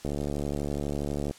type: click train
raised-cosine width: 2 ms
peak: -18 dBFS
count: 92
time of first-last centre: 0.05-1.31 s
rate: 72.2 Hz
effects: white hiss -52 dBFS RMS until 1.38 s + low-pass 9000 Hz 12 dB/octave